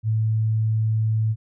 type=tone; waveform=sine; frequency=110 Hz; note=A2; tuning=in tune; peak=-18 dBFS; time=0.03-1.36 s; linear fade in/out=50 ms; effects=none